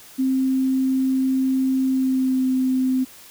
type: tone with pitch glide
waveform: sine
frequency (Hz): 263 to 258.9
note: C4 to C4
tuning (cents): +9 to -18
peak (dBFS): -17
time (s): 0.18-3.05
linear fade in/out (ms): 20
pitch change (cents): -27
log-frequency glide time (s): 1.85-2.48
effects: white hiss -45 dBFS RMS until 3.3 s